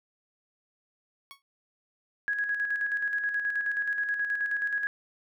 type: tone with exponential decay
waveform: 15% pulse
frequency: 1108.7 Hz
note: C#6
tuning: in tune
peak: -34 dBFS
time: 1.31-1.42 s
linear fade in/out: 0 ms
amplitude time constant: 23 ms
type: tone with tremolo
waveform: sine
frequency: 1661.2 Hz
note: G#6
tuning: in tune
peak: -25 dBFS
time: 2.28-4.87 s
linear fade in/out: 0 ms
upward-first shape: square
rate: 9.4 Hz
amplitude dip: 45%
effects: none